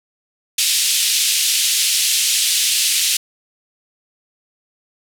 pink band-pass noise, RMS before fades -17 dBFS, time 0.58-3.17 s, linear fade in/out 5 ms, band 2900 to 12000 Hz, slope 24 dB/octave, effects none

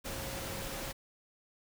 sine tone in noise, 542 Hz, C#5, 39 cents flat, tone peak -47 dBFS, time 0.04-0.93 s, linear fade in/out 20 ms, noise pink, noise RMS -40 dBFS, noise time 0.04-0.93 s, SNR -10 dB, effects none

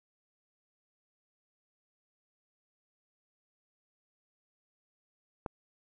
click, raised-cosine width 1 ms, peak -21 dBFS, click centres 5.462 s, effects none

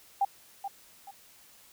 sine tone with echo, 795 Hz, G5, 24 cents sharp, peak -22 dBFS, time 0.21-0.25 s, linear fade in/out 5 ms, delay 430 ms, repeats 2, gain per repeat -10 dB, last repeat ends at 1.11 s, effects white hiss -57 dBFS RMS until 1.72 s

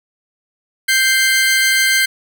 sawtooth tone pair together, 1568 / 2093 Hz, G6 / C7, 0 / 0 cents, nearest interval perfect fourth, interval 500 cents, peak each -11 dBFS, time 0.88-2.06 s, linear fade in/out 10 ms, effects none

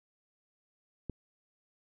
click, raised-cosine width 3 ms, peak -24 dBFS, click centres 1.097 s, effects none

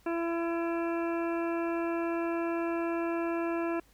harmonic tone, 336.4 Hz, E4, 35 cents sharp, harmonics 1 / 2 / 3 / 4 / 5 / 7 / 8, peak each -30 / -36 / -40 / -42 / -44 / -47 / -48 dBFS, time 0.06-3.8 s, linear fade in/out 5 ms, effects added 50 Hz sine -63 dBFS peak until 3.93 s + pink hiss -64 dBFS RMS until 3.93 s

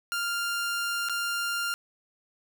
sawtooth tone with dropouts, 1396.9 Hz, F6, in tune, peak -24 dBFS, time 0.12-1.74 s, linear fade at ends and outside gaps 0 ms, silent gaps 1.087-1.096 s, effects none

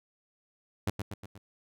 sawtooth tone with echo, 100.1 Hz, G2, 37 cents sharp, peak -23 dBFS, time 0.87-0.9 s, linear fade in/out 5 ms, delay 120 ms, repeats 4, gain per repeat -5 dB, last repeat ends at 1.38 s, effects none

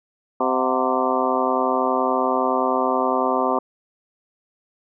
harmonic tone with a mistuned harmonic, 129.7 Hz, C3, 15 cents flat, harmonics 2 / 3 / 4 / 5 / 6 / 7 / 8 / 9, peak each -26 / -26 / -26 / -26 / -26 / -26 / -26 / -26 dBFS, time 0.4-3.59 s, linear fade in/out 5 ms, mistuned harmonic 6, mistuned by -87 cents, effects none

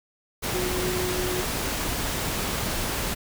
sine tone in noise, 364.1 Hz, F#4, 28 cents flat, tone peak -28 dBFS, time 0.53-1.43 s, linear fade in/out 20 ms, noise pink, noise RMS -28 dBFS, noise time 0.42-3.15 s, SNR -3 dB, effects none

